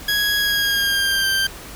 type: tone with pitch glide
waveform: 20% pulse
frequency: 1661.2 to 1575.2 Hz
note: G#6 to G6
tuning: 0 to +8 cents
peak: -12 dBFS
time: 0.08-1.47 s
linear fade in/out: 5 ms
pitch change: -92 cents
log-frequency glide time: 0.38-1.26 s
effects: added 50 Hz sine -44 dBFS peak until 1.75 s + pink hiss -37 dBFS RMS until 1.75 s